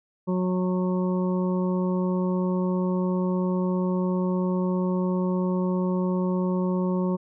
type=harmonic tone; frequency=183 Hz; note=F#3; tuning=19 cents flat; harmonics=1 / 2 / 3 / 5 / 6; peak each=-23 / -29 / -33 / -37 / -39 dBFS; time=0.27-7.17 s; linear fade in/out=20 ms; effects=none